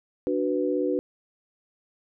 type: chord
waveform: sine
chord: B minor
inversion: first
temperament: equal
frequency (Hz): 293.7 / 370 / 493.9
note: D4 / F#4 / B4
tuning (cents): 0 / 0 / 0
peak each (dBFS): -27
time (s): 0.27-0.99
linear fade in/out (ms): 0
effects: none